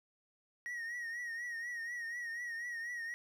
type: tone with vibrato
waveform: triangle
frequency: 1887 Hz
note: A#6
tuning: 21 cents sharp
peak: -37 dBFS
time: 0.66-3.14 s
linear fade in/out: 0 ms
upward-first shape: triangle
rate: 4.1 Hz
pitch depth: 71 cents each way
effects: none